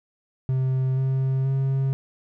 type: tone with pitch steps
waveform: triangle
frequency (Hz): 130.81 / 132.79 / 134.8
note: C3 / C3 / C#3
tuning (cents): 0 / +26 / -48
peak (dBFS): -18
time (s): 0.49-1.93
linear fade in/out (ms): 0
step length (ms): 480
effects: none